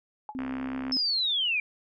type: tone with exponential decay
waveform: sine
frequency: 849 Hz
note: G#5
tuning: 38 cents sharp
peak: -31 dBFS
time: 0.29-0.38 s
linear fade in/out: 1 ms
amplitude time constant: 18 ms
type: tone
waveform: sine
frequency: 260 Hz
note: C4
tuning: 11 cents flat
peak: -31 dBFS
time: 0.35-0.97 s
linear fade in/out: 0 ms
type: click train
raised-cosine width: 0.5 ms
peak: -23 dBFS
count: 36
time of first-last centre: 0.39-0.912 s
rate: 67.1 Hz
type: linear sweep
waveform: sine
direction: down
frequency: 5274 to 2331 Hz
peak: -24 dBFS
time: 0.92-1.6 s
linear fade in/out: 2 ms
effects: none